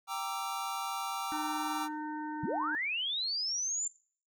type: chord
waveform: square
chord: E half-diminished seventh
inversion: first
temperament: equal with one note detuned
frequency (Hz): 784 / 932.3 / 1174.7 / 1334.6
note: G5 / Bb5 / D6 / E6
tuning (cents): 0 / 0 / 0 / +21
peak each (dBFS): -40 / -41 / -41 / -41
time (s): 0.07-1.89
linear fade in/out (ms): 50
type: harmonic tone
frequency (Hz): 304.3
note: D#4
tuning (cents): -38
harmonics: 1 / 3 / 5 / 6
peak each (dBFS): -38 / -39 / -47 / -53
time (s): 1.32-2.75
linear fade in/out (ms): 0
type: linear sweep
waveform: sine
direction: up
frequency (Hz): 110 to 7300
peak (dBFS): -31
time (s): 2.43-3.88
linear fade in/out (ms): 5
effects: noise-tail reverb RT60 0.5 s tail -23 dB re dry